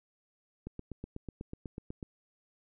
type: click train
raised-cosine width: 3 ms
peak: -27 dBFS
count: 12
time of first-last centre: 0.67-2.028 s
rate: 8.1 Hz
effects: none